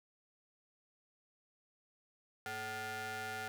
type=ring-modulated tone; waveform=sawtooth; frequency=329.6 Hz; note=E4; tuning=in tune; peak=-33 dBFS; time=2.46-3.48 s; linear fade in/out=0 ms; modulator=1090 Hz; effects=none